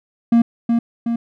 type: tone with echo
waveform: triangle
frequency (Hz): 233.1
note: A#3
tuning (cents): 0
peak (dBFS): -7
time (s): 0.32-0.42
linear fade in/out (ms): 5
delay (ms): 370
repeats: 2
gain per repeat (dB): -4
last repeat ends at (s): 1.16
effects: none